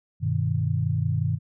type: chord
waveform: sine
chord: G augmented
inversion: none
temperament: equal with one note detuned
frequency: 98 / 123.47 / 154.85 Hz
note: G2 / B2 / D#3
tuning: 0 / 0 / -8 cents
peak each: -26 dBFS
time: 0.2-1.39 s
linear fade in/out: 50 ms
effects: none